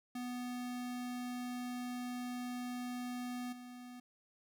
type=tone with level steps; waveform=square; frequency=246.9 Hz; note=B3; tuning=in tune; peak=-40 / -49 dBFS; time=0.15-4 s; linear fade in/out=5 ms; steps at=3.52 s; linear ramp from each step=10 ms; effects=none